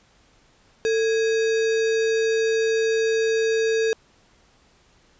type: tone with sample-and-hold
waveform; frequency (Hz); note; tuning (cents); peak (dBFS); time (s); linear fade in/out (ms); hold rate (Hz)
sine; 446.7; A4; +26; -18; 0.85-3.93; 0; 2100
effects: pink hiss -58 dBFS RMS until 5.19 s + resampled to 16000 Hz